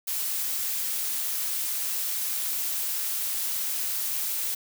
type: noise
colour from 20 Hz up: blue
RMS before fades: -29 dBFS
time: 0.07-4.55 s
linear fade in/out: 10 ms
effects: none